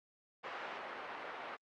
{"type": "band-pass noise", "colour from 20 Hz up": "pink", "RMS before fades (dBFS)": -45, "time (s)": [0.43, 1.57], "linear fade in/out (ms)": 20, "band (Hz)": [620, 2000], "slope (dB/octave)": 12, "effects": ["low-pass 5000 Hz 12 dB/octave", "Opus 48 kbps"]}